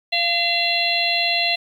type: harmonic tone with a mistuned harmonic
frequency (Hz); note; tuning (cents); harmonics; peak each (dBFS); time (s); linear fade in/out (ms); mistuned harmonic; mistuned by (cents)
682; F5; -41; 1 / 3 / 4 / 5 / 6; -25 / -26 / -22 / -26 / -22; 0.12-1.56; 10; 1; +22
effects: 8-bit